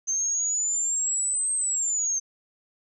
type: exponential two-way sweep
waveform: sine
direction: up then down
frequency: 6272 to 8372 to 6272 Hz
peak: -23 dBFS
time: 0.07-2.2 s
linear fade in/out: 20 ms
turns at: 1.54 s
effects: none